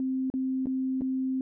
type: tone with dropouts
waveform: sine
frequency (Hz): 261.6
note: C4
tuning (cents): 0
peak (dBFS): -26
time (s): 0-1.41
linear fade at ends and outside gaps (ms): 1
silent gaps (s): 0.301-0.339 / 0.658-0.669 / 1.01-1.018
effects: none